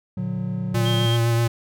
triangle chord, Bb augmented, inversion none, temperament just, 116.54 / 145.68 / 182.1 Hz, Bb2 / D3 / F#3, 0 / -14 / -27 cents, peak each -27 / -29 / -24 dBFS, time 0.17-1.06 s, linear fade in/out 5 ms
square tone with vibrato, 116.54 Hz, A#2, in tune, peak -18 dBFS, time 0.74-1.48 s, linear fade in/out 10 ms, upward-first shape sine, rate 7.8 Hz, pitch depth 17 cents each way
sine tone, 3200 Hz, G7, 35 cents sharp, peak -26 dBFS, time 0.85-1.17 s, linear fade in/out 10 ms
effects none

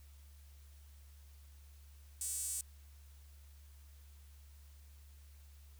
sawtooth tone with high-pass filter, 380.4 Hz, F#4, 48 cents sharp, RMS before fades -40 dBFS, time 2.21-2.61 s, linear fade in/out 2 ms, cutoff 8400 Hz, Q 3.8, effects added 71 Hz sine -55 dBFS peak until 5.79 s + white hiss -68 dBFS RMS until 5.79 s

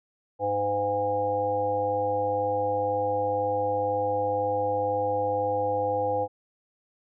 harmonic tone, 102 Hz, G#2, 31 cents flat, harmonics 1 / 3 / 5 / 7 / 8, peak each -37 / -38 / -26 / -34 / -28 dBFS, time 0.39-6.28 s, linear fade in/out 50 ms, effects none

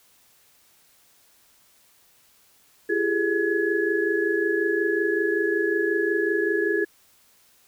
sine tone cluster, 338.9 / 398.1 / 423.5 / 1693 Hz, E4 / G4 / G#4 / G#6, +48 / +27 / +34 / +33 cents, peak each -26 dBFS, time 2.89-6.85 s, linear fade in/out 10 ms, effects white hiss -59 dBFS RMS until 7.67 s

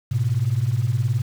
sine beating tone pair, 107.2 / 126.2 Hz, A2 / B2, -45 / +38 cents, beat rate 19 Hz, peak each -21 / -20 dBFS, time 0.11-1.22 s, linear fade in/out 10 ms, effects tanh soft clip ceiling -11 dBFS + 7-bit

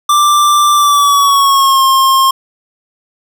square tone with pitch glide, 1179 to 1068.7 Hz, D6 to C6, +6 to +36 cents, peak -7 dBFS, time 0.09-2.31 s, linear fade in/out 5 ms, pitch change -170 cents, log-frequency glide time 0.74-1.83 s, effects none

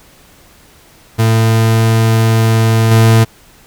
40% pulse tone with level steps, 112.4 Hz, A2, 37 cents sharp, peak -7 / -4 dBFS, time 1.18-3.25 s, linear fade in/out 20 ms, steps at 2.91 s, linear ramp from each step 5 ms, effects pink hiss -44 dBFS RMS until 3.66 s

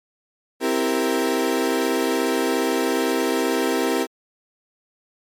35% pulse chord, C dominant seventh, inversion none, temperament equal, 261.6 / 329.6 / 392 / 466.2 Hz, C4 / E4 / G4 / Bb4, 0 / 0 / 0 / 0 cents, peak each -23 dBFS, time 0.6-4.07 s, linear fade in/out 50 ms, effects MP3 64 kbps

